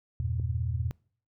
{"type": "chord", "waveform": "sine", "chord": "E diminished", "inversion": "none", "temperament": "just", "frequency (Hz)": [82.41, 98.89, 118.67], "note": ["E2", "G2", "Bb2"], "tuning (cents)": [0, 16, 31], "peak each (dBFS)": [-31, -35, -31], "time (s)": [0.2, 0.91], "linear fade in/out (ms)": 0}
{"type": "click", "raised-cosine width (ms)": 3, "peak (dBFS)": -30, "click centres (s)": 0.398}
{"effects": ["noise-tail reverb RT60 0.5 s tail -25 dB re dry"]}